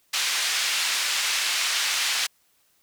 pink band-pass noise, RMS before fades -25 dBFS, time 0.13-2.27 s, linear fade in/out 10 ms, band 2100 to 6800 Hz, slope 12 dB/octave, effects white hiss -65 dBFS RMS until 2.82 s

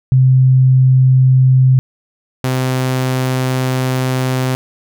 sine / sawtooth tone pair in turn, 130 / 129.18 Hz, C3 / C3, -11 / -22 cents, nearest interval unison, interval 11 cents, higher first, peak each -6 / -10 dBFS, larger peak first, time 0.12-1.79 / 2.44-4.55 s, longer second, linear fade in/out 0 ms, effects none

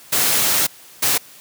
white noise bursts at uneven times, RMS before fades -17 dBFS, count 2, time 0.12-0.67 / 1.02-1.18 s, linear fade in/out 10 ms, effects white hiss -44 dBFS RMS until 1.4 s + high-pass 100 Hz 12 dB/octave

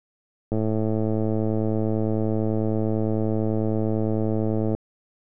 click train, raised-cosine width 2 ms, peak -12 dBFS, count 462, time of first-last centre 0.52-4.749 s, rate 109 Hz, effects none

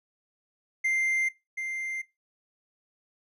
triangle tone pair in turn, 2093 / 2093 Hz, C7 / C7, 0 / 0 cents, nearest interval unison, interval 0 cents, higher neither, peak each -22 / -29 dBFS, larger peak first, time 0.84-1.29 / 1.57-2.02 s, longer neither, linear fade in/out 10 ms, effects noise-tail reverb RT60 0.2 s tail -17 dB re dry + resampled to 32000 Hz

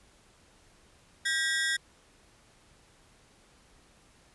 sawtooth ring-modulated tone, 1760 Hz, A6, in tune, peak -20 dBFS, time 1.25-1.77 s, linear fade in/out 10 ms, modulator 156 Hz, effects pink hiss -61 dBFS RMS until 4.34 s + resampled to 24000 Hz

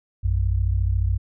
sine tone pair together, 58.34 / 92.5 Hz, A#1 / F#2, +2 / 0 cents, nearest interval minor sixth, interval 798 cents, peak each -21 dBFS, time 0.23-1.18 s, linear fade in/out 20 ms, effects none

